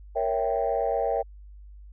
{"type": "chord", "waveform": "sine", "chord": "A# diminished seventh", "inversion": "none", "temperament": "equal", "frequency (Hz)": [466.2, 554.4, 659.3, 784], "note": ["A#4", "C#5", "E5", "G5"], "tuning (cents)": [0, 0, 0, 0], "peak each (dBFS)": -28, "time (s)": [0.15, 1.23], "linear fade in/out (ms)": 20, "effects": ["tanh soft clip ceiling -15 dBFS", "added 50 Hz sine -43 dBFS peak until 1.92 s"]}